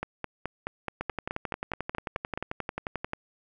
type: two click trains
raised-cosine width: 0.5 ms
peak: -16 / -16 dBFS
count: 25 / 12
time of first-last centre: 1.01-3.134 / 0.03-2.375 s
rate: 11.3 / 4.69 Hz
effects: none